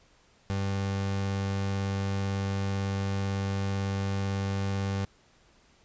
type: tone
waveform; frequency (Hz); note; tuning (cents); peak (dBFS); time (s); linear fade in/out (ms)
30% pulse; 98; G2; 0; -25; 0.5-5.05; 0
effects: pink hiss -62 dBFS RMS until 5.84 s + resampled to 16000 Hz